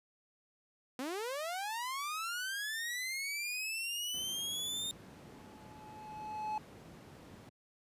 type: linear sweep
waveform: sawtooth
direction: up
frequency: 242.6 to 3670 Hz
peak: -33 dBFS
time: 0.99-4.91 s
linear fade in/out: 0 ms
type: noise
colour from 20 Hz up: brown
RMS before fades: -46 dBFS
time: 4.14-7.49 s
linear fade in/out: 0 ms
type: tone with exponential growth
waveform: triangle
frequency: 857 Hz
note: A5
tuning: 46 cents flat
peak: -31 dBFS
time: 5.06-6.58 s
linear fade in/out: 2 ms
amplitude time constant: 330 ms
effects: high-pass 150 Hz 12 dB/octave + resampled to 32000 Hz